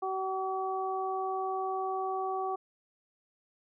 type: harmonic tone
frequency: 380 Hz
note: F#4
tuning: 46 cents sharp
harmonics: 1 / 2 / 3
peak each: -35 / -33 / -37 dBFS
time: 0.02-2.56 s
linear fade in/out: 10 ms
effects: none